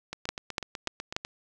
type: two click trains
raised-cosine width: 0.2 ms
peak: -18 / -11 dBFS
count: 10 / 4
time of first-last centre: 0.13-1.249 / 0.29-1.165 s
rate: 8.04 / 3.43 Hz
effects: none